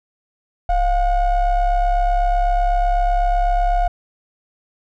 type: ring-modulated tone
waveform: triangle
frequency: 370 Hz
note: F#4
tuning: in tune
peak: -9 dBFS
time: 0.69-3.88 s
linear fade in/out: 5 ms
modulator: 336 Hz
effects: none